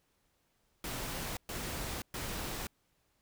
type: noise bursts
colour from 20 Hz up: pink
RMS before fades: -39 dBFS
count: 3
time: 0.84-2.67 s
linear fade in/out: 2 ms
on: 530 ms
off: 120 ms
effects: pink hiss -75 dBFS RMS until 3.21 s